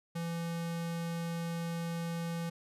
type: tone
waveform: square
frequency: 168.2 Hz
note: E3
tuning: 35 cents sharp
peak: -35 dBFS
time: 0.15-2.5 s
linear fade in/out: 10 ms
effects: resampled to 32000 Hz